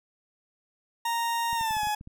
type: tone with pitch glide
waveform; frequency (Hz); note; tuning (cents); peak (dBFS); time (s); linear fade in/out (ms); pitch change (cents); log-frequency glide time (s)
40% pulse; 930 to 843; A#5 to G#5; -4 to +26; -25; 1.05-1.95; 5; -170; 1.55-1.82
type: clicks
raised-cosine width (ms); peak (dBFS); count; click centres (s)
5; -32; 8; 1.53 / 1.611 / 1.709 / 1.768 / 1.833 / 1.871 / 2.011 / 2.074
effects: none